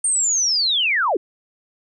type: linear sweep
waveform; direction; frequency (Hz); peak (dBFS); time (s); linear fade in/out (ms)
sine; down; 8870 to 304.8; -16; 0.04-1.17; 5
effects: none